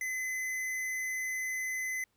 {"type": "tone with tanh clipping", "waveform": "sine", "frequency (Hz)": 2032, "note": "B6", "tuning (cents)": 49, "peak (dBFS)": -34, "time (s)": [0.01, 2.04], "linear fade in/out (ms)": 2, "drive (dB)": 18, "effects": ["pink hiss -75 dBFS RMS until 2.16 s"]}